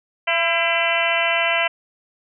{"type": "harmonic tone with a mistuned harmonic", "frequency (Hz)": 336.6, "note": "E4", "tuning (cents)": 36, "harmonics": [2, 3, 4, 5, 6, 7, 8, 9], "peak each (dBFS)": [-23, -27, -29, -27, -24, -24, -24, -27], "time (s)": [0.27, 1.68], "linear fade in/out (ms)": 10, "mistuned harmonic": 5, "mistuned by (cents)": -70, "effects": []}